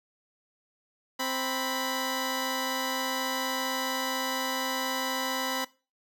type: tone pair together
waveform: 10% pulse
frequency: 261.8 / 987.8 Hz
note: C4 / B5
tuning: +1 / 0 cents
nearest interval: octave + major seventh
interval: 2299 cents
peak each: -23 dBFS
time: 1.19-5.65 s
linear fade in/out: 10 ms
effects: noise-tail reverb RT60 0.3 s tail -19 dB re dry